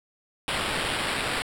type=noise with sample-and-hold; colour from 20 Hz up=blue; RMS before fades=-28 dBFS; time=0.48-1.42 s; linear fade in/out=0 ms; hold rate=6300 Hz; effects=low-pass 11000 Hz 12 dB/octave